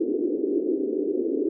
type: band-pass noise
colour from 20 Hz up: pink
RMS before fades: -25 dBFS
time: 0-1.49 s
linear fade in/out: 10 ms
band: 300 to 410 Hz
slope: 48 dB/octave
effects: none